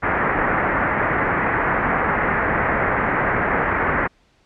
white low-pass noise, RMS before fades -20 dBFS, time 0.02-4.08 s, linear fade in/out 20 ms, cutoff 2000 Hz, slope 48 dB/octave, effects pink hiss -59 dBFS RMS until 4.45 s + low-pass 5000 Hz 12 dB/octave

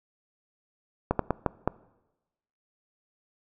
slowing click train, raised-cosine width 1 ms, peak -9 dBFS, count 5, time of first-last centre 1.11-1.676 s, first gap 83 ms, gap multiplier 1.37, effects noise-tail reverb RT60 1.0 s tail -21 dB re dry

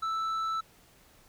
triangle tone with tanh clipping, 1318.5 Hz, E6, in tune, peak -30 dBFS, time 0.02-0.61 s, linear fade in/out 10 ms, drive 10 dB, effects pink hiss -60 dBFS RMS until 1.28 s

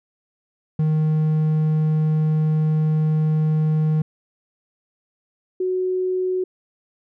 triangle / sine tone pair in turn, 155.4 / 369.6 Hz, D#3 / F#4, -2 / -2 cents, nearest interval octave + minor third, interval 1500 cents, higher second, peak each -14 / -19 dBFS, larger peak first, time 0.79-4.02 / 5.6-6.44 s, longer first, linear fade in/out 5 ms, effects none

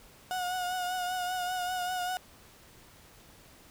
35% pulse tone with vibrato, 727 Hz, F#5, 31 cents flat, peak -29 dBFS, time 0.31-2.17 s, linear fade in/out 0 ms, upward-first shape triangle, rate 5.1 Hz, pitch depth 39 cents each way, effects pink hiss -56 dBFS RMS until 3.7 s

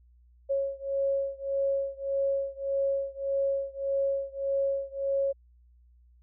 sine beating tone pair, 549 / 550.7 Hz, C#5 / C#5, -17 / -11 cents, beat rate 1.7 Hz, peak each -29 / -30 dBFS, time 0.49-5.33 s, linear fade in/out 20 ms, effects added 60 Hz sine -56 dBFS peak until 6.22 s

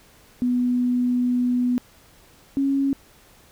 sine tone pair in turn, 246.9 / 275 Hz, B3 / C#4, 0 / -14 cents, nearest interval major second, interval 186 cents, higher second, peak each -18 dBFS, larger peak neither, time 0.42-1.78 / 2.57-2.93 s, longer first, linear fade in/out 0 ms, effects pink hiss -53 dBFS RMS until 3.51 s

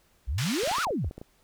sine exponential two-way sweep, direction up then down, 54.1 to 1517 to 54.1 Hz, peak -26 dBFS, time 0.27-1.1 s, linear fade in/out 20 ms, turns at 0.82 s
white band-pass noise, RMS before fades -34 dBFS, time 0.38-0.85 s, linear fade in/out 2 ms, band 1100 to 5100 Hz, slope 12 dB/octave
clicks, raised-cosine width 2 ms, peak -27 dBFS, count 10, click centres 0.634 / 0.675 / 0.714 / 0.784 / 0.87 / 0.907 / 1.045 / 1.111 / 1.18 / 1.215 s
effects pink hiss -65 dBFS RMS until 1.43 s

